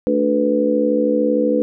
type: harmonic tone with a mistuned harmonic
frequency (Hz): 73.1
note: D2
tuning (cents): -7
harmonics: 3 / 4 / 5 / 6 / 7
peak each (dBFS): -21 / -19 / -28 / -25 / -17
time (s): 0.07-1.62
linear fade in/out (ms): 0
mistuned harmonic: 7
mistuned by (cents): -53
effects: none